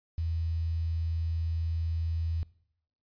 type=tone with quantisation; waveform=sine; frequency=82.2 Hz; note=E2; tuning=4 cents flat; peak=-28 dBFS; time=0.18-2.43 s; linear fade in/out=0 ms; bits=9; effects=noise-tail reverb RT60 0.7 s tail -21 dB re dry + resampled to 11025 Hz